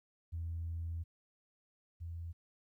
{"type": "tone pair in turn", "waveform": "sine", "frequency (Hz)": [83.3, 84.17], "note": ["E2", "E2"], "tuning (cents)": [19, 37], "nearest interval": "unison", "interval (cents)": 18, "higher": "second", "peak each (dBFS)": [-36, -40], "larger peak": "first", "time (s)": [[0.32, 1.04], [2, 2.33]], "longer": "first", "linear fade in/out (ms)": 20, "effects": ["tanh soft clip ceiling -32 dBFS", "13-bit"]}